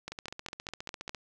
two click trains, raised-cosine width 0.2 ms, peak -21 / -22 dBFS, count 6 / 16, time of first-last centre 0.08-1.094 / 0.12-1.147 s, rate 4.93 / 14.6 Hz, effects none

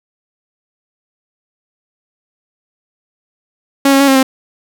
sawtooth tone with pitch steps, 276 / 272.8 / 278.5 / 268.2 / 264 Hz, C#4 / C#4 / C#4 / C4 / C4, -7 / -28 / +8 / +43 / +16 cents, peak -3 dBFS, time 3.85-4.23 s, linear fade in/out 5 ms, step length 76 ms, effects none

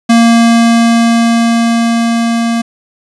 square tone with level ramp, 231.7 Hz, A#3, 10 cents flat, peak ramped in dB -4 to -11 dBFS, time 0.09-2.62 s, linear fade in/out 10 ms, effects resampled to 22050 Hz + 7-bit

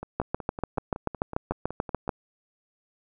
two click trains, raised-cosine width 1 ms, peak -11 / -21 dBFS, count 14 / 12, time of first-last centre 0.2-2.092 / 0.03-2.078 s, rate 6.87 / 5.37 Hz, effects none

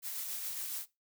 blue noise with tremolo, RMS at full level -38 dBFS, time 0.02-0.86 s, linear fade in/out 50 ms, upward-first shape sine, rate 7.2 Hz, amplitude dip 30%, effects noise-tail reverb RT60 0.2 s tail -17 dB re dry

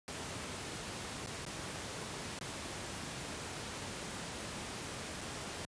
pink noise with dropouts, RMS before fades -42 dBFS, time 0.08-5.65 s, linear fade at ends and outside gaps 0 ms, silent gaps 1.262-1.271 / 1.451-1.464 / 2.389-2.411 / 5.209-5.213 s, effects high-pass 80 Hz 12 dB/octave + resampled to 22050 Hz

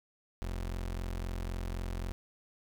30% pulse tone, 43.83 Hz, F1, 7 cents sharp, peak -32 dBFS, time 0.42-2.12 s, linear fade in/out 0 ms, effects none

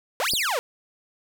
sawtooth exponential two-way sweep, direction up then down, 443.2 to 5274 to 443.2 Hz, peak -19 dBFS, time 0.2-0.59 s, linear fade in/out 0 ms, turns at 0.32 s
click, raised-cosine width 2 ms, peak -19 dBFS, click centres 0.336 s
effects none

